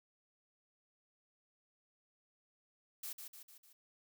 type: noise with echo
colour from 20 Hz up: blue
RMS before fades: -44 dBFS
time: 3.03-3.13 s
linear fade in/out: 5 ms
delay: 150 ms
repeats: 4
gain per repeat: -5 dB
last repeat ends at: 3.73 s
effects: none

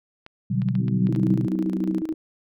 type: clicks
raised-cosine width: 0.3 ms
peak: -25 dBFS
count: 7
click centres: 0.264 / 0.619 / 0.687 / 0.753 / 0.882 / 1.07 / 1.15 s
type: chord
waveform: sine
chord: G major seventh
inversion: first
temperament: equal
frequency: 123.47 / 146.83 / 185 / 196 Hz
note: B2 / D3 / F#3 / G3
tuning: 0 / 0 / 0 / 0 cents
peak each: -24 / -28 / -25 / -27 dBFS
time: 0.5-1.47 s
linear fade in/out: 10 ms
type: harmonic tone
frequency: 62.9 Hz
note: B1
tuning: 32 cents sharp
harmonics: 3 / 4 / 5 / 6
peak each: -25 / -32 / -36 / -40 dBFS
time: 0.77-2.03 s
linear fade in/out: 50 ms
type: tone with tremolo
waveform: sine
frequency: 317.7 Hz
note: D#4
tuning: 36 cents sharp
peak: -22 dBFS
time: 1.09-2.14 s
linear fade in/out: 2 ms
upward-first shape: square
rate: 14 Hz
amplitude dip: 75%
effects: none

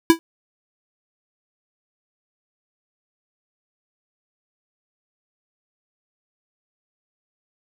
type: tone with exponential decay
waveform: square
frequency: 329.6 Hz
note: E4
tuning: in tune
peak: -6 dBFS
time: 0.1-0.19 s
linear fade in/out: 0 ms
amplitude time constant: 19 ms
effects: none

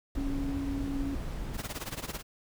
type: noise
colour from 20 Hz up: brown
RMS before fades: -35 dBFS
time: 0.15-1.57 s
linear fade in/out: 2 ms
type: tone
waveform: sine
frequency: 277.2 Hz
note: C#4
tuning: in tune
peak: -32 dBFS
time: 0.17-1.15 s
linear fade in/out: 5 ms
type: noise with tremolo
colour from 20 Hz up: pink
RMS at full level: -35 dBFS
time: 1.53-2.23 s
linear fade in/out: 50 ms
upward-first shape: sine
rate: 18 Hz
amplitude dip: 85%
effects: none

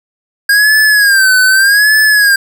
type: tone with vibrato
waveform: square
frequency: 1617 Hz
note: G#6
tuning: 47 cents flat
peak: -6 dBFS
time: 0.49-2.36 s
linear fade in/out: 5 ms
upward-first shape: sine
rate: 0.83 Hz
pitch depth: 120 cents each way
effects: none

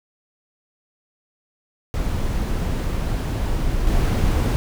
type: noise with level steps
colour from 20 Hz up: brown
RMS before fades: -22 / -18 dBFS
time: 1.94-4.56 s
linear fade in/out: 0 ms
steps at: 3.87 s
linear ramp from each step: 2 ms
effects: none

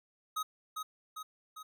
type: tone with echo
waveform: square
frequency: 1263 Hz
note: D#6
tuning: 26 cents sharp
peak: -33 dBFS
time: 0.36-0.43 s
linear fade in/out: 10 ms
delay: 400 ms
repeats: 3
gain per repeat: -4 dB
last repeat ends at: 1.63 s
effects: none

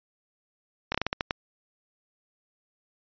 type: slowing click train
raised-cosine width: 0.3 ms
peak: -10 dBFS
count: 8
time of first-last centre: 0.92-1.309 s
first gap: 25 ms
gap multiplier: 1.26
effects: resampled to 11025 Hz

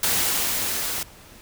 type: noise with level ramp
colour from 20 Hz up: white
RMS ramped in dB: -21 to -28 dBFS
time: 0.03-1.03 s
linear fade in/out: 2 ms
effects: pink hiss -47 dBFS RMS until 1.41 s

